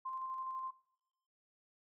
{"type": "tone with tremolo", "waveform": "sine", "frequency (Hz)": 1046.5, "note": "C6", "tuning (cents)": 0, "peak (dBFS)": -38, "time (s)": [0.05, 0.71], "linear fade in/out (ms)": 10, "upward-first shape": "square", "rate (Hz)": 12, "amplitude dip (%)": 25, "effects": ["noise-tail reverb RT60 0.8 s tail -20 dB re dry"]}